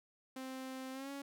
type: tone with pitch glide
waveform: sawtooth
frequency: 261.6 to 278.8 Hz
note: C4 to C#4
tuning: 0 to +10 cents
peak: -39 dBFS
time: 0.36-1.22 s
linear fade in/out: 5 ms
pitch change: +110 cents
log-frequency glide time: 0.92-1.11 s
effects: none